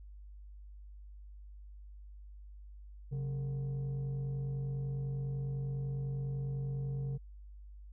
sine tone with frequency modulation, 136 Hz, C#3, 33 cents flat, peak -32 dBFS, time 3.11-7.18 s, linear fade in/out 20 ms, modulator 322 Hz, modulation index 0.28, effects tanh soft clip ceiling -32 dBFS + added 50 Hz sine -48 dBFS peak until 7.92 s

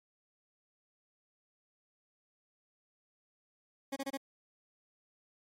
20% pulse tone bursts, 273 Hz, C#4, 26 cents flat, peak -30 dBFS, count 4, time 3.92-4.174 s, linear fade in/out 10 ms, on 44 ms, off 26 ms, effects MP3 64 kbps

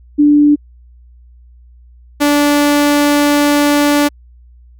sine / sawtooth tone pair in turn, 293.7 / 290.8 Hz, D4 / D4, 0 / -17 cents, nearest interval unison, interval 17 cents, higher first, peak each -5 dBFS, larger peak neither, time 0.18-0.56 / 2.2-4.09 s, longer second, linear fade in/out 20 ms, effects added 60 Hz sine -39 dBFS peak until 4.79 s

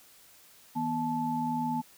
sine tone cluster, 161.5 / 243.3 / 871 Hz, E3 / B3 / A5, -35 / -26 / -18 cents, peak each -38 / -31 / -31 dBFS, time 0.75-1.82 s, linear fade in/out 20 ms, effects white hiss -57 dBFS RMS until 1.97 s

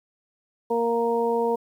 harmonic tone, 233.1 Hz, A#3, in tune, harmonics 1 / 2 / 3 / 4, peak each -30 / -22 / -32 / -27 dBFS, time 0.7-1.56 s, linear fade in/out 10 ms, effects 9-bit

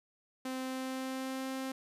sawtooth tone with pitch glide, 259.7 to 264.1 Hz, C4 to C4, -13 to +16 cents, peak -32 dBFS, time 0.45-1.72 s, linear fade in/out 5 ms, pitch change +29 cents, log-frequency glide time 0.59-1.49 s, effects resampled to 32000 Hz

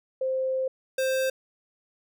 sine / square tone pair in turn, 523 / 525.2 Hz, C5 / C5, -1 / +6 cents, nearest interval unison, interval 7 cents, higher second, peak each -24 dBFS, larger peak neither, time 0.21-0.68 / 0.98-1.3 s, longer first, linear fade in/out 5 ms, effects none

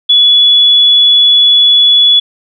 sine tone, 3411 Hz, G#7, 46 cents sharp, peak -3 dBFS, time 0.09-2.2 s, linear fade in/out 10 ms, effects none

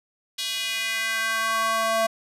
square tone with high-pass filter sweep, 223.8 Hz, A3, 30 cents sharp, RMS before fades -25 dBFS, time 0.38-2.07 s, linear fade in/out 10 ms, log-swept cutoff 3500 to 720 Hz, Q 2.5, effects resampled to 32000 Hz

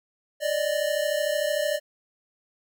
square tone pair together, 580.7 / 614 Hz, D5 / D#5, -20 / -23 cents, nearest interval minor second, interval 97 cents, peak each -27 dBFS, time 0.4-1.8 s, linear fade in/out 50 ms, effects none

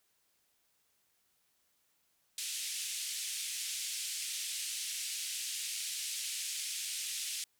white band-pass noise, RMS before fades -39 dBFS, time 2.38-7.44 s, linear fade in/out 2 ms, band 2400 to 10000 Hz, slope 24 dB/octave, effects white hiss -75 dBFS RMS until 7.59 s

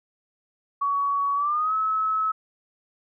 sine tone with pitch glide, 1126 to 1293.4 Hz, C#6 to E6, +27 to -33 cents, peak -21 dBFS, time 0.81-2.32 s, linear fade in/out 10 ms, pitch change +240 cents, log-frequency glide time 1.35-1.74 s, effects none

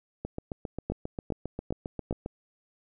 two click trains, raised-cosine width 2 ms, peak -16 / -20 dBFS, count 4 / 16, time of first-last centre 0.9-2.11 / 0.25-2.261 s, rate 2.48 / 7.46 Hz, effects none

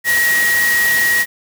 sine tone in noise, 1900 Hz, A#6, 33 cents sharp, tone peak -12 dBFS, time 0.04-1.26 s, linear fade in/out 50 ms, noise white, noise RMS -21 dBFS, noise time 0.04-1.26 s, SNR +6 dB, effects none

